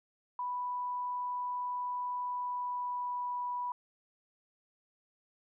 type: tone with pitch glide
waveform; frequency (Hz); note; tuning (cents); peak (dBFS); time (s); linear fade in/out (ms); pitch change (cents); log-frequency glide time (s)
sine; 987.8 to 982.1; B5 to B5; 0 to -10; -33; 0.39-3.72; 2; -10; 2.27-3.39
effects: none